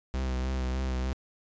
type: tone with vibrato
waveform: 45% pulse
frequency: 64.4 Hz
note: C2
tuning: 27 cents flat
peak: -28 dBFS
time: 0.14-1.13 s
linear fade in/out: 0 ms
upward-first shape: sine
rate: 3.3 Hz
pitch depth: 28 cents each way
effects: resampled to 16000 Hz